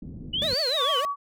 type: low-pass noise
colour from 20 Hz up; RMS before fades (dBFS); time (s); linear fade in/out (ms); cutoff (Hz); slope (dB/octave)
white; -38; 0.02-0.54; 5; 260; 24
type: exponential two-way sweep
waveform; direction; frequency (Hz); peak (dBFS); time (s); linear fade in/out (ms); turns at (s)
sine; up then down; 2896 to 4699 to 2896; -24; 0.33-1.01; 10; 0.57
type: tone with vibrato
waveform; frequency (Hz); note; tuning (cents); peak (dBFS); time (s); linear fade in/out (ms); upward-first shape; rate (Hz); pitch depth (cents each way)
45% pulse; 562; C#5; +24; -28; 0.42-1.05; 0; triangle; 6.7; 290
type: tone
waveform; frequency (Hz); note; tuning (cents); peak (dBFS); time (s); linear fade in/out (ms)
sine; 1134; C#6; +39; -25; 0.76-1.16; 50
effects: none